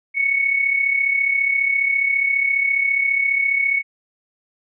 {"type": "tone with amplitude modulation", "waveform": "sine", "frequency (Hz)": 2217, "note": "C#7", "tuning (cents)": 0, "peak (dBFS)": -13, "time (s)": [0.14, 3.83], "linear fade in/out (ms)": 50, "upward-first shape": "sine", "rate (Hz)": 34.7, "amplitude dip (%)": 60, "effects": []}